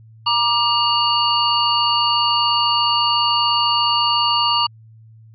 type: tone cluster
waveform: sine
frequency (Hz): 946 / 1185 / 2845 / 4483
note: A#5 / D6 / F7 / C#8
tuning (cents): +25 / +15 / +31 / +19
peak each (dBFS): -20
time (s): 0.26-4.67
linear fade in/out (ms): 10
effects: added 111 Hz sine -42 dBFS peak until 5.34 s